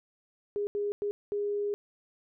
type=tone bursts at uneven times; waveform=sine; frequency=410 Hz; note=G#4; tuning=22 cents flat; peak=-28 dBFS; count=4; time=0.56-0.67 / 0.75-0.92 / 1.02-1.11 / 1.32-1.74 s; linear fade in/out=0 ms; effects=none